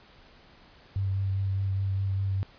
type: tone with vibrato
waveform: sine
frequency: 97.1 Hz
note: G2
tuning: 16 cents flat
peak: -25 dBFS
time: 0.96-2.43 s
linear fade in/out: 0 ms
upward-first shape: sine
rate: 4.9 Hz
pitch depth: 16 cents each way
effects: pink hiss -55 dBFS RMS until 2.58 s + resampled to 11025 Hz